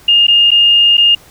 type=tone with dropouts; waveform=sine; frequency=2830 Hz; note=F7; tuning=22 cents sharp; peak=-5 dBFS; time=0.08-1.15 s; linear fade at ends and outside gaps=5 ms; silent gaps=0.269-0.281 / 0.507-0.515 / 0.971-0.978 s; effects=pink hiss -42 dBFS RMS until 1.3 s